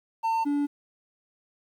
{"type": "tone pair in turn", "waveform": "triangle", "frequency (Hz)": [902, 288.2], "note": ["A5", "D4"], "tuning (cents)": [43, -33], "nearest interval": "octave + minor sixth", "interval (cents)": 1976, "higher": "first", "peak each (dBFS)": -21, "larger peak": "neither", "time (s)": [[0.23, 0.45], [0.45, 0.67]], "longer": "neither", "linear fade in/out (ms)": 20, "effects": ["10-bit"]}